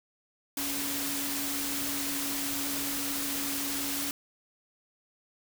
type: tone in noise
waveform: sine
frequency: 281 Hz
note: C#4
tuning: 24 cents sharp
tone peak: -37 dBFS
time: 0.57-4.11 s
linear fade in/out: 2 ms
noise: white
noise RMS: -33 dBFS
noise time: 0.57-4.11 s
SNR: -7 dB
effects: none